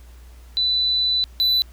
sine / triangle tone pair in turn, 3986 / 3986 Hz, B7 / B7, +15 / +15 cents, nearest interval unison, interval 0 cents, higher neither, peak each -17 / -14 dBFS, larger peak second, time 0.57-1.24 / 1.4-1.62 s, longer first, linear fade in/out 0 ms, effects added 60 Hz sine -41 dBFS peak until 1.72 s + pink hiss -54 dBFS RMS until 1.72 s

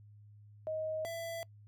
sine / square tone pair in turn, 628 / 666.8 Hz, D#5 / E5, +16 / +20 cents, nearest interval minor second, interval 104 cents, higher second, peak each -34 / -39 dBFS, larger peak first, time 0.67-1.05 / 1.05-1.43 s, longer neither, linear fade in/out 0 ms, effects noise-tail reverb RT60 0.1 s tail -24 dB re dry + added 104 Hz sine -54 dBFS peak until 1.67 s

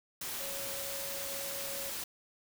sine tone in noise, 553 Hz, C#5, 4 cents flat, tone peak -44 dBFS, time 0.4-1.9 s, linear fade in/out 5 ms, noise white, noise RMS -39 dBFS, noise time 0.21-2.04 s, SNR -8 dB, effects none

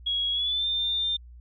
sine tone with pitch glide, 3319 to 3599 Hz, G#7 to A7, -2 to +38 cents, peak -24 dBFS, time 0.06-1.17 s, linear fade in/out 10 ms, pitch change +140 cents, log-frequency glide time 0.32-0.67 s, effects added 60 Hz sine -44 dBFS peak until 1.4 s

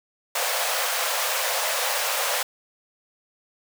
pink high-pass noise, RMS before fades -25 dBFS, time 0.35-2.43 s, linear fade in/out 5 ms, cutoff 490 Hz, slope 96 dB/octave, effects none

